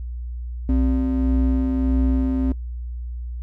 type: ring-modulated tone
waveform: triangle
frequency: 161.5 Hz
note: E3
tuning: 35 cents flat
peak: -12 dBFS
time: 0.69-2.52 s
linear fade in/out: 2 ms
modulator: 99.9 Hz
effects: noise-tail reverb RT60 0.1 s tail -20 dB re dry + added 60 Hz sine -27 dBFS peak until 3.42 s